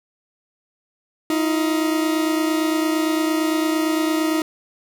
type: tone pair together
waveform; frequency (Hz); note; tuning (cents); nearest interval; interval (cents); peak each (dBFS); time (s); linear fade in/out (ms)
40% pulse; 314.7 / 343.5; D#4 / F4; +20 / -29; major second; 151; -18 / -25; 1.3-4.42; 2
effects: none